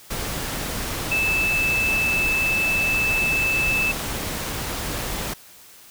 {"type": "tone in noise", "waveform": "sine", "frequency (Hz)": 2627, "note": "E7", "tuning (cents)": -7, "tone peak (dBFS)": -19, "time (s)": [1.11, 3.92], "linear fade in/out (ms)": 10, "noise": "pink", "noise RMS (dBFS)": -28, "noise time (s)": [0.1, 5.34], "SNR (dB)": 6, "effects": ["white hiss -47 dBFS RMS until 5.9 s"]}